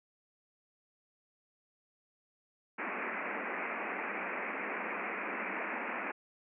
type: band-pass noise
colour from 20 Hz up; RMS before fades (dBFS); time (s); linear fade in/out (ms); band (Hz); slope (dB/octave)
white; -38; 2.78-6.12; 10; 190 to 2500; 96
effects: none